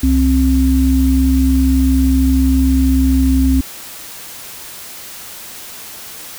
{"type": "tone pair together", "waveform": "sine", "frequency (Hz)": [66.1, 264], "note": ["C2", "C4"], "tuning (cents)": [18, 16], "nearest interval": "2 octaves", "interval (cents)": 2398, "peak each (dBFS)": -12, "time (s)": [0.03, 3.61], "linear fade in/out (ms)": 5, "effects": ["white hiss -32 dBFS RMS until 6.38 s"]}